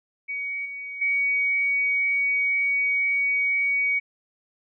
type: tone with level steps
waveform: sine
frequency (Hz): 2251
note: C#7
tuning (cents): +26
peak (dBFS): -27 / -32 / -20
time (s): 0.28-4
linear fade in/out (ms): 20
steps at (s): 0.65 / 1.01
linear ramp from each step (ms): 10
effects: none